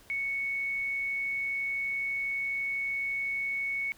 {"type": "tone", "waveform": "sine", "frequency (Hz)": 2217, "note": "C#7", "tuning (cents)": 0, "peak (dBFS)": -29, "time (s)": [0.1, 3.92], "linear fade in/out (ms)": 0, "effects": ["pink hiss -57 dBFS RMS until 3.97 s"]}